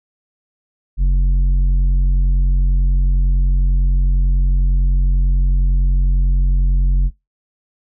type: tone with tanh clipping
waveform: sine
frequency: 45.51 Hz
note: F#1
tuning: 28 cents flat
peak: -12 dBFS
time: 0.97-7.11 s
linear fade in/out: 50 ms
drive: 7 dB
effects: noise-tail reverb RT60 0.2 s tail -23 dB re dry